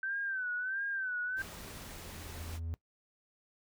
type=tone with vibrato; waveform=sine; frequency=1538 Hz; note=G6; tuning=33 cents flat; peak=-33 dBFS; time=0.03-1.42 s; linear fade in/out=2 ms; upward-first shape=sine; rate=1.5 Hz; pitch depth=92 cents each way
type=tone with exponential growth; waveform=triangle; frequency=82.41 Hz; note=E2; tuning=in tune; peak=-32 dBFS; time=1.22-2.74 s; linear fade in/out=0 ms; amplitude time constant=330 ms
type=noise; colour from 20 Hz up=pink; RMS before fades=-47 dBFS; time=1.36-2.6 s; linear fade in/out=50 ms
effects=noise-tail reverb RT60 0.1 s tail -20 dB re dry